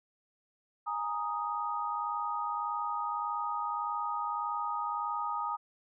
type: chord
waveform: sine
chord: Ab suspended second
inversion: none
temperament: equal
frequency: 830.6 / 932.3 / 1244.5 Hz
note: Ab5 / Bb5 / Eb6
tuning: 0 / 0 / 0 cents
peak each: -38 / -36 / -34 dBFS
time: 0.86-5.57 s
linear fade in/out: 20 ms
effects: none